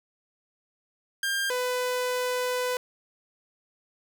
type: tone pair in turn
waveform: sawtooth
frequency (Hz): 1600 / 499.6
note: G6 / B4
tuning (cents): +35 / +20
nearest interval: octave + minor sixth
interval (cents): 2015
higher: first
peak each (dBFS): -22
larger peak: neither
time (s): 1.23-1.5 / 1.5-2.77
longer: second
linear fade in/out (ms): 2
effects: none